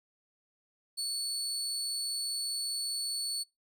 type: tone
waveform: 30% pulse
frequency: 4435 Hz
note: C#8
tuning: in tune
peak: -29 dBFS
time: 0.97-3.44 s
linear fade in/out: 20 ms
effects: noise-tail reverb RT60 0.2 s tail -24 dB re dry